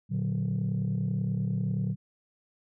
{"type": "chord", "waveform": "sine", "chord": "Bb augmented", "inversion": "none", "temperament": "equal", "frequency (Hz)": [116.54, 146.83, 185], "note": ["Bb2", "D3", "F#3"], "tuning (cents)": [0, 0, 0], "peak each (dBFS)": [-29, -30, -29], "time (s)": [0.09, 1.96], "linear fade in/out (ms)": 50, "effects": ["tanh soft clip ceiling -22 dBFS"]}